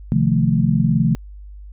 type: chord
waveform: sine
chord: F dominant seventh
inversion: second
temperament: equal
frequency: 130.81 / 155.56 / 174.61 / 220 Hz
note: C3 / Eb3 / F3 / A3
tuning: 0 / 0 / 0 / 0 cents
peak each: -19 dBFS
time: 0.12-1.15 s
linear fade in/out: 0 ms
effects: added 50 Hz sine -34 dBFS peak until 1.72 s